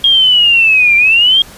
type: linear two-way sweep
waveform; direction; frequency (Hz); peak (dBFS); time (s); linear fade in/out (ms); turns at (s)
sine; down then up; 3257 to 2348 to 3257; -5; 0.04-1.42; 2; 0.96
effects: pink hiss -35 dBFS RMS until 1.57 s + resampled to 32000 Hz